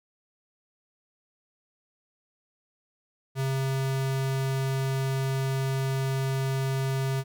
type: tone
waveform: square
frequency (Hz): 134.1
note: C3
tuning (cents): +43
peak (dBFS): -26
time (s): 3.35-7.24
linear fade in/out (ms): 50
effects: none